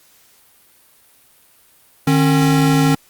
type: tone pair together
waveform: square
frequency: 152.26 / 271.3 Hz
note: D#3 / C#4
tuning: -37 / -37 cents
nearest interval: minor seventh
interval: 1000 cents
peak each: -15 dBFS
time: 2.07-2.95 s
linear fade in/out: 5 ms
effects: white hiss -52 dBFS RMS until 3.09 s + Opus 48 kbps